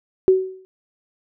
sine tone with exponential decay, 376.3 Hz, F#4, 29 cents sharp, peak -7 dBFS, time 0.28-0.65 s, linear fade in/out 0 ms, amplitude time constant 79 ms, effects none

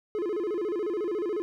triangle tone with vibrato, 383.9 Hz, G4, 36 cents flat, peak -25 dBFS, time 0.15-1.42 s, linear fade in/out 0 ms, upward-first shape square, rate 14 Hz, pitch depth 180 cents each way, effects none

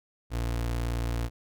30% pulse tone, 58.27 Hz, A#1, in tune, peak -25 dBFS, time 0.3-1.3 s, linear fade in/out 50 ms, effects none

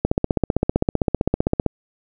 click train, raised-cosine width 2 ms, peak -3 dBFS, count 26, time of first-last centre 0.05-1.663 s, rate 15.5 Hz, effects none

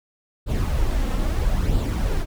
brown noise with flanger, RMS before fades -21 dBFS, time 0.46-2.26 s, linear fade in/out 50 ms, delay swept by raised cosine 0.24 to 3.84 ms, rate 0.76 Hz, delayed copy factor +0.5, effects none

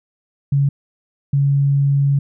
sine tone pair in turn, 140.1 / 140.1 Hz, C#3 / C#3, +19 / +19 cents, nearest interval unison, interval 0 cents, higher neither, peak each -12 dBFS, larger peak neither, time 0.52-0.69 / 1.33-2.19 s, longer second, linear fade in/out 5 ms, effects none

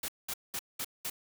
white noise bursts, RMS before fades -36 dBFS, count 5, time 0.03-1.1 s, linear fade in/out 5 ms, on 54 ms, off 200 ms, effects none

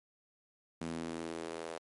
sawtooth tone with high-pass filter sweep, 82.41 Hz, E2, in tune, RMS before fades -41 dBFS, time 0.81-1.78 s, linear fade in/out 5 ms, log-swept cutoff 210 to 520 Hz, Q 2.1, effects MP3 48 kbps

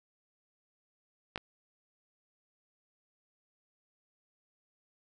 clicks, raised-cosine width 0.3 ms, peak -17 / -27 dBFS, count 2, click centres 1.359 / 1.377 s, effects none

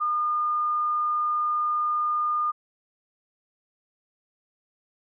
sine tone, 1215 Hz, D#6, 42 cents flat, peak -22 dBFS, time 0-2.52 s, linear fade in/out 20 ms, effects none

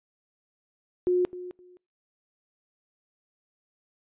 sine tone with echo, 360.1 Hz, F#4, 47 cents flat, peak -20 dBFS, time 1.07-1.25 s, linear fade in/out 0 ms, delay 260 ms, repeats 2, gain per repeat -15 dB, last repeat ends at 1.77 s, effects noise-tail reverb RT60 0.3 s tail -25 dB re dry + resampled to 8000 Hz

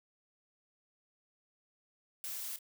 blue noise with echo, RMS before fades -41 dBFS, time 2.24-2.56 s, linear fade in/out 0 ms, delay 28 ms, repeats 1, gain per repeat -13 dB, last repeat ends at 2.588 s, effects none

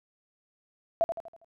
sine tone with echo, 669 Hz, E5, 25 cents sharp, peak -20 dBFS, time 1.01-1.04 s, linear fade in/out 0 ms, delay 81 ms, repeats 5, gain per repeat -7 dB, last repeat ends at 1.445 s, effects none

